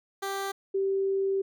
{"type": "tone pair in turn", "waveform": ["15% pulse", "sine"], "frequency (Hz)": [392.5, 389.1], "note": ["G4", "G4"], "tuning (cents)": [2, -13], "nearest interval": "unison", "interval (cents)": 15, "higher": "first", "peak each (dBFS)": -24, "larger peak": "neither", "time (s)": [[0.22, 0.52], [0.74, 1.42]], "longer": "second", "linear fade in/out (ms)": 10, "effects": []}